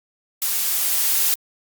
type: noise with level ramp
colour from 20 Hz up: blue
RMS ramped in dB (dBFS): -22 to -18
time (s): 0.42-1.34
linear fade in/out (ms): 0
effects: Opus 48 kbps